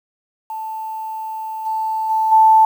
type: tone with level steps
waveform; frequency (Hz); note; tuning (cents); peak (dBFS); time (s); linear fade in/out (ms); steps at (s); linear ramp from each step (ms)
sine; 880; A5; 0; -24 / -18 / -14 / -7; 0.5-2.65; 2; 1.65 / 2.09 / 2.31; 20
effects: 7-bit